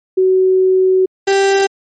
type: tone pair in turn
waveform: sine / 35% pulse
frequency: 374.8 / 392.2 Hz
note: F#4 / G4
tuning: +22 / +1 cents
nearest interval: minor second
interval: 79 cents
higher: second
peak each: -8 dBFS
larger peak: neither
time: 0.17-1.06 / 1.27-1.67 s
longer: first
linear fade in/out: 10 ms
effects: MP3 32 kbps